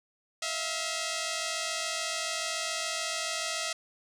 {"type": "tone pair together", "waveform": "5% pulse", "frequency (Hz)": [645, 692], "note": ["E5", "F5"], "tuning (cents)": [-38, -16], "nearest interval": "minor second", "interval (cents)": 122, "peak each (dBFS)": [-21, -24], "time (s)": [0.42, 3.73], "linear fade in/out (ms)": 5, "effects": ["low-pass 11000 Hz 12 dB/octave"]}